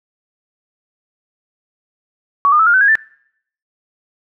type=tone with pitch steps; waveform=sine; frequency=1127 / 1214.9 / 1309.6 / 1411.8 / 1521.8 / 1640.5 / 1768.5 Hz; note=C#6 / D#6 / E6 / F6 / F#6 / G#6 / A6; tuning=+28 / -42 / -12 / +18 / +48 / -22 / +8 cents; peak=-8 dBFS; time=2.45-2.954 s; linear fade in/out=0 ms; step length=72 ms; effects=noise-tail reverb RT60 0.7 s tail -25 dB re dry